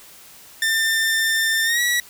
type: tone with pitch glide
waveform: sawtooth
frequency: 1794 to 1933.9 Hz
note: A6 to B6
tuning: +33 to -37 cents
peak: -14 dBFS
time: 0.62-2 s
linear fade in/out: 2 ms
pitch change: +130 cents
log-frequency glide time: 1.64-1.81 s
effects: white hiss -45 dBFS RMS until 2.09 s